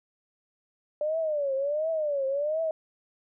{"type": "tone with vibrato", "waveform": "sine", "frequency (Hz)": 590, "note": "D5", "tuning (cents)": 8, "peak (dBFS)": -25, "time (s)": [1.01, 2.71], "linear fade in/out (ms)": 2, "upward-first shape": "triangle", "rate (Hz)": 1.4, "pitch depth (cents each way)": 190, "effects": []}